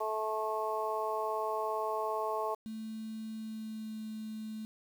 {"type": "harmonic tone", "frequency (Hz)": 217.5, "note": "A3", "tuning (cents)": -20, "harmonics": [2, 3, 4, 5], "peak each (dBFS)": [-37, -37, -37, -37], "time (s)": [0, 2.55], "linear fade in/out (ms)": 10}
{"type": "tone with pitch glide", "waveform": "sine", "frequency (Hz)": [220, 217.7], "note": ["A3", "A3"], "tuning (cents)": [0, -18], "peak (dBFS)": -38, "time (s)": [2.66, 4.65], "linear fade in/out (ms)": 0, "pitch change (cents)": -18, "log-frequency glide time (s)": [3.37, 4.01]}
{"effects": ["9-bit"]}